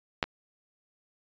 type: clicks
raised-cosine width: 0.3 ms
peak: -8 / -22 dBFS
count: 2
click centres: 0.228 / 0.24 s
effects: resampled to 16000 Hz